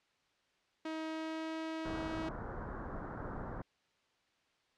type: tone with pitch glide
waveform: sawtooth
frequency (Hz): 317.7 to 320.6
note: D#4 to E4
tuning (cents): +36 to -48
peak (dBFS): -34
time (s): 0.85-2.29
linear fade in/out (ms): 5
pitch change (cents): +16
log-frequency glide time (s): 1.07-1.58
type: low-pass noise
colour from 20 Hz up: pink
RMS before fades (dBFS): -43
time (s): 1.85-3.62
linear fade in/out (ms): 5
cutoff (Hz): 1600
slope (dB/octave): 48
effects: white hiss -74 dBFS RMS until 4.77 s + low-pass 4000 Hz 12 dB/octave

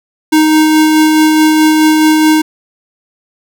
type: tone with tremolo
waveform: square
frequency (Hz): 311.1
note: D#4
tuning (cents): 0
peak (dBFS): -5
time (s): 0.32-2.42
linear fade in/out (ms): 10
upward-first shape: sine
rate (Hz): 4.7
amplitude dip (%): 25
effects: none

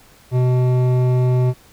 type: tone with hard clipping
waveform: sine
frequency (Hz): 125.9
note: B2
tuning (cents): +34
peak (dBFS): -15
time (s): 0.31-1.54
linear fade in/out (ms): 50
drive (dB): 12
effects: pink hiss -49 dBFS RMS until 1.72 s

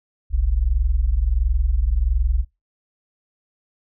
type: tone pair together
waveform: sine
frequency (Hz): 41.66 / 63.1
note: E1 / B1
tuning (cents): +19 / +38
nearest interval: perfect fifth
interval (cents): 719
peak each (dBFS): -19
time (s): 0.3-2.45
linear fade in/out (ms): 50
effects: noise-tail reverb RT60 0.2 s tail -17 dB re dry

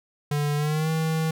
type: tone with pitch glide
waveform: square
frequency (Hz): 146.6 to 159.87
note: D3 to D#3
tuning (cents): -3 to +47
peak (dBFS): -23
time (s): 0.31-1.31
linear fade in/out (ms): 5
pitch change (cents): +150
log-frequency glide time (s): 0.56-0.9
effects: none

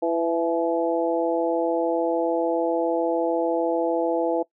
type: harmonic tone with a mistuned harmonic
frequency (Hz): 166.7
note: E3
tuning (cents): +20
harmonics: 2 / 3 / 4 / 5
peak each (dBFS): -25 / -24 / -26 / -30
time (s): 0.02-4.43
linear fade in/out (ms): 10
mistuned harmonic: 5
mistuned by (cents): +35
effects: noise-tail reverb RT60 0.1 s tail -21 dB re dry

